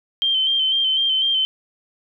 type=tone with vibrato; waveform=sine; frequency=3127 Hz; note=G7; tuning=5 cents flat; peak=-16 dBFS; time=0.22-1.45 s; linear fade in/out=0 ms; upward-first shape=square; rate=4 Hz; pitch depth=30 cents each way; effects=none